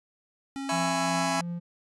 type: tone with pitch glide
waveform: square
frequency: 273.3 to 267.2 Hz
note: C#4 to C4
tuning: -24 to +36 cents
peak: -33 dBFS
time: 0.56-1.4 s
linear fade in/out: 0 ms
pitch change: -40 cents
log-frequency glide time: 0.72-0.79 s
type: chord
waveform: sawtooth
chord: C# minor seventh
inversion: first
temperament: just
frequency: 665.2 / 831.5 / 997.9 / 1108.7 Hz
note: E5 / G#5 / B5 / C#6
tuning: +16 / +2 / +18 / 0 cents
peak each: -27 / -26 / -29 / -32 dBFS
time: 0.69-1.41 s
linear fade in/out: 2 ms
type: tone with tremolo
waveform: triangle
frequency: 172.6 Hz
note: F3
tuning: 20 cents flat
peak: -28 dBFS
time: 0.71-1.6 s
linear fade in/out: 20 ms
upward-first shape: triangle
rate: 2.8 Hz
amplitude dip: 50%
effects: resampled to 24000 Hz